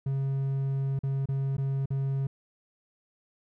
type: tone with dropouts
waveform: triangle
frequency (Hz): 136.1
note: C#3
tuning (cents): -31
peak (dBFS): -24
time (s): 0.06-2.27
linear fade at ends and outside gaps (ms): 5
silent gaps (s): 0.991-1.034 / 1.258-1.287 / 1.568-1.58 / 1.858-1.904
effects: none